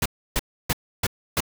pink noise bursts, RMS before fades -22 dBFS, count 5, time 0.02-1.405 s, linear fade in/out 5 ms, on 37 ms, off 300 ms, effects none

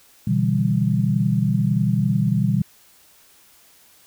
sine chord, E minor seventh, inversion second, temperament equal, 123.47 / 146.83 / 164.81 / 196 Hz, B2 / D3 / E3 / G3, 0 / 0 / 0 / 0 cents, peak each -21 / -24 / -23 / -21 dBFS, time 0.27-2.62 s, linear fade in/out 5 ms, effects white hiss -53 dBFS RMS until 4.06 s

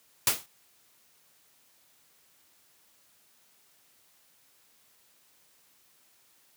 white noise with exponential decay, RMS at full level -19 dBFS, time 0.27-0.46 s, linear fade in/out 2 ms, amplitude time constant 41 ms, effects white hiss -64 dBFS RMS until 6.56 s + high-pass 80 Hz 12 dB/octave

